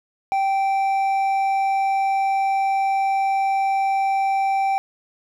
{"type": "tone with hard clipping", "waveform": "sine", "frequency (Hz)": 780, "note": "G5", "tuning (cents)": -9, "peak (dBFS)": -19, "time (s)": [0.32, 4.78], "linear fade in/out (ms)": 0, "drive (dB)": 5, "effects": []}